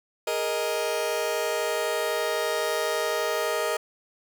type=chord; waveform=sawtooth; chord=Ab suspended second; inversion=none; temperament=just; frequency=415.3 / 467.2 / 623 Hz; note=Ab4 / Bb4 / Eb5; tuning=0 / +4 / +2 cents; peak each=-28 / -25 / -24 dBFS; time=0.27-3.77 s; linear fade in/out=5 ms; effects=none